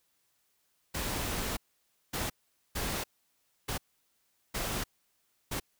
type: noise bursts at uneven times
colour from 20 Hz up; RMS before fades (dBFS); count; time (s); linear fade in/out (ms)
pink; -34; 6; 0.94-1.57 / 2.13-2.3 / 2.75-3.04 / 3.68-3.78 / 4.54-4.84 / 5.51-5.6; 10
effects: white hiss -74 dBFS RMS until 5.79 s